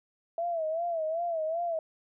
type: tone with vibrato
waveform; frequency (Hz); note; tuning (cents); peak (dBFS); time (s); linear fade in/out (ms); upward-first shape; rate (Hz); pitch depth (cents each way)
sine; 659.3; E5; 0; -28; 0.38-1.79; 2; sine; 2.6; 95
effects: none